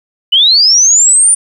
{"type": "linear sweep", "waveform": "sine", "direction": "up", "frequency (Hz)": [2906, 9397], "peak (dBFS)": -4, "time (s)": [0.32, 1.35], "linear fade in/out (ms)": 10, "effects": ["7-bit"]}